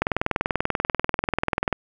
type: click train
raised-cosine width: 0.5 ms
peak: -6 dBFS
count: 36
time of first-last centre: 0.02-1.727 s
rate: 20.5 Hz
effects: 8-bit